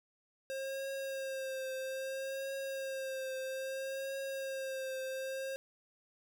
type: tone with vibrato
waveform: square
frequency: 534 Hz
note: C5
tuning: 35 cents sharp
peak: -38 dBFS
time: 0.5-5.56 s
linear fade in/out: 0 ms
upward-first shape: triangle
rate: 0.61 Hz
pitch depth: 32 cents each way
effects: none